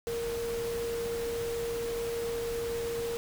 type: tone in noise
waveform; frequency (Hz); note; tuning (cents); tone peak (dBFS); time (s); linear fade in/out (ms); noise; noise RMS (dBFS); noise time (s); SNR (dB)
sine; 466.2; A#4; 0; -31; 0.07-3.17; 0; pink; -41; 0.07-3.17; +7
effects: none